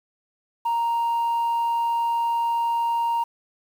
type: tone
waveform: sine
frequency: 932.3 Hz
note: A#5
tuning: in tune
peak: -18 dBFS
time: 0.65-3.24 s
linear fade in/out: 10 ms
effects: tanh soft clip ceiling -19 dBFS + 8-bit